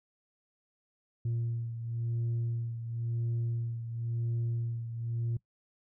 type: beating tone pair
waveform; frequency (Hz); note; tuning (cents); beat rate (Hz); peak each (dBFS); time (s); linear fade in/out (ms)
sine; 116.54 / 117.5; A#2 / A#2; 0 / +14; 0.96; -30 / -36; 1.25-5.37; 5
effects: noise-tail reverb RT60 0.1 s tail -22 dB re dry + tanh soft clip ceiling -27 dBFS